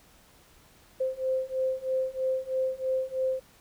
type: beating tone pair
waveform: sine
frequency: 520 / 523.1 Hz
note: C5 / C5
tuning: -11 / -1 cents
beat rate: 3.1 Hz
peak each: -30 / -29 dBFS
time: 1-3.4 s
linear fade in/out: 10 ms
effects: pink hiss -58 dBFS RMS until 3.6 s